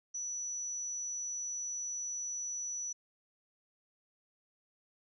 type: tone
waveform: sine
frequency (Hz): 5920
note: F#8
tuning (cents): 0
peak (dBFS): -36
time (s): 0.14-2.93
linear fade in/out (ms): 10
effects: none